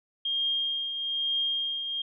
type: tone with tremolo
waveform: sine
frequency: 3221 Hz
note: G7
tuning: 46 cents sharp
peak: -24 dBFS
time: 0.25-2.02 s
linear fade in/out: 5 ms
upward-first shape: triangle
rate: 1.1 Hz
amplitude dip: 55%
effects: none